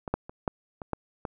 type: clicks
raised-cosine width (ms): 1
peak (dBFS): -20 / -11 / -26 / -12 / -23 / -14 / -18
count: 7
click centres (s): 0.078 / 0.14 / 0.295 / 0.478 / 0.818 / 0.933 / 1.252
effects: none